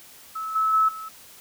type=tone with level steps; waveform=sine; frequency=1300 Hz; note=E6; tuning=24 cents flat; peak=-28 / -19 / -16 / -33 dBFS; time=0.35-1.09 s; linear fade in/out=10 ms; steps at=0.55 / 0.73 / 0.88 s; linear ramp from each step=10 ms; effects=white hiss -48 dBFS RMS until 1.4 s